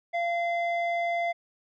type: tone with low-pass filter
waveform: square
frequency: 688 Hz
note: F5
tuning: 26 cents flat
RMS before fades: -28 dBFS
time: 0.13-1.33 s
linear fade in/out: 20 ms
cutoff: 2000 Hz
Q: 1.7
effects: none